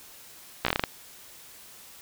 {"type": "slowing click train", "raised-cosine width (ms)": 0.3, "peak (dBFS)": -7, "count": 8, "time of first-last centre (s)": [0.65, 0.838], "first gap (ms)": 15, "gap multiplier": 1.19, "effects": ["white hiss -49 dBFS RMS until 2.01 s"]}